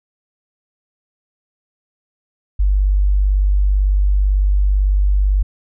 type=tone; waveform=sine; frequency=49 Hz; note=G1; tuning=in tune; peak=-11 dBFS; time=2.59-5.43 s; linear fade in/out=10 ms; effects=none